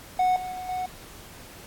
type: tone with level steps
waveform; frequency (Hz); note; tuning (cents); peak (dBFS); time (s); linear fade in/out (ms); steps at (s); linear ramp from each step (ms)
triangle; 736; F#5; -9; -17 / -29 / -31 / -25; 0.19-0.86; 5; 0.36 / 0.52 / 0.69; 2
effects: pink hiss -46 dBFS RMS until 1.66 s + AAC 64 kbps